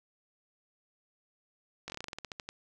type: slowing click train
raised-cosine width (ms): 0.2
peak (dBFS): -22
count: 14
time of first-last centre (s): 1.88-2.49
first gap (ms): 19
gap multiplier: 1.14
effects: none